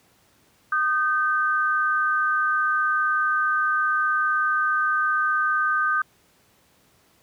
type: tone pair together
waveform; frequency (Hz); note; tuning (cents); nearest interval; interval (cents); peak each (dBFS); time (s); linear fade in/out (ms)
sine; 1228 / 1547.2; D#6 / G6; -23 / -23; major third; 400; -22; 0.72-6.02; 5
effects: pink hiss -60 dBFS RMS until 7.22 s + high-pass 80 Hz 12 dB/octave